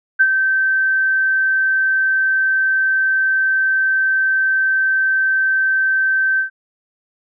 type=tone with ADSR envelope; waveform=sine; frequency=1550 Hz; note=G6; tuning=20 cents flat; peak=-7 dBFS; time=0.19-6.5 s; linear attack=19 ms; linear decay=55 ms; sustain=-6 dB; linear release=110 ms; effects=none